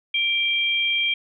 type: tone pair together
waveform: sine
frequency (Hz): 2349 / 3211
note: D7 / G7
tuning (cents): 0 / +41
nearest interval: perfect fourth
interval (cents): 541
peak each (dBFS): -22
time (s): 0.14-1.14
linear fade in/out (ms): 5
effects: none